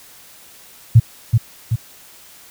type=tone with echo; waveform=sine; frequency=114.2 Hz; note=A#2; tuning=35 cents flat; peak=-3 dBFS; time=0.95-1 s; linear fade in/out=10 ms; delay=380 ms; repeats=2; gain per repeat=-5 dB; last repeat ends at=1.76 s; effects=white hiss -44 dBFS RMS until 2.5 s